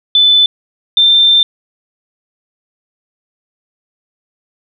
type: tone pair in turn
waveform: sine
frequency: 3508 / 3576 Hz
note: A7 / A7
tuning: -6 / +27 cents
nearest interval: unison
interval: 33 cents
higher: second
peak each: -5 dBFS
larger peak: neither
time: 0.15-0.46 / 0.97-1.43 s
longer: second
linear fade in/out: 2 ms
effects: none